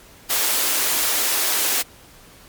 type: high-pass noise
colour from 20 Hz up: white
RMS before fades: -20 dBFS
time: 0.29-1.83 s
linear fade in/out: 20 ms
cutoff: 270 Hz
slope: 24 dB/octave
effects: pink hiss -47 dBFS RMS until 2.48 s + MP3 96 kbps